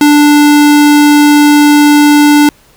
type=tone; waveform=square; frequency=294 Hz; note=D4; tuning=2 cents sharp; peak=-3 dBFS; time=0.01-2.49 s; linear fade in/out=2 ms; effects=pink hiss -45 dBFS RMS until 2.76 s